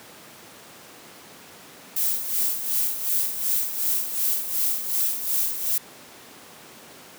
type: noise with tremolo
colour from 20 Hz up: violet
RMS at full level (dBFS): -22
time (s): 1.96-5.78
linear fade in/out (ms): 5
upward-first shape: sine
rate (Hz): 2.7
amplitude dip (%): 65
effects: pink hiss -45 dBFS RMS until 7.18 s + high-pass 200 Hz 12 dB/octave